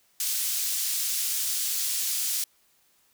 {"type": "high-pass noise", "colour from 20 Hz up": "pink", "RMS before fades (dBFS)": -28, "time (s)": [0.2, 2.44], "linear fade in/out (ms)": 2, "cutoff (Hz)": 5400, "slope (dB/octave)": 12, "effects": ["white hiss -65 dBFS RMS until 3.13 s"]}